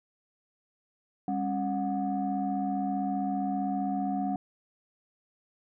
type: tone cluster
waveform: sine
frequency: 199.3 / 274.6 / 730 Hz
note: G3 / C#4 / F#5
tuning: +29 / -16 / -24 cents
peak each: -31 dBFS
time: 1.28-4.36 s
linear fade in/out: 2 ms
effects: tanh soft clip ceiling -20 dBFS